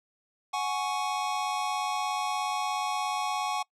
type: chord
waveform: square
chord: F# suspended second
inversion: none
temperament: equal with one note detuned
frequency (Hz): 740 / 836.9 / 1108.7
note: F#5 / G#5 / C#6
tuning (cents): 0 / +13 / 0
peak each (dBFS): -34 / -33 / -33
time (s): 0.53-3.63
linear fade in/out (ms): 10
effects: noise-tail reverb RT60 0.1 s tail -24 dB re dry + low-pass 9000 Hz 12 dB/octave